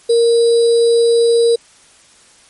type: tone with sample-and-hold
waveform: sine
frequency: 466.2 Hz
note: A#4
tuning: in tune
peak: -8 dBFS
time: 0.09-1.56 s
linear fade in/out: 10 ms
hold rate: 4410 Hz
effects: white hiss -47 dBFS RMS until 2.49 s + MP3 48 kbps